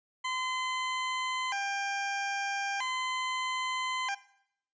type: tone with vibrato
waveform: 20% pulse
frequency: 904 Hz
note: A5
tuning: 47 cents sharp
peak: -26 dBFS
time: 0.24-4.15 s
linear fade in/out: 10 ms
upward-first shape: square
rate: 0.39 Hz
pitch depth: 220 cents each way
effects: noise-tail reverb RT60 0.7 s tail -18 dB re dry + resampled to 16000 Hz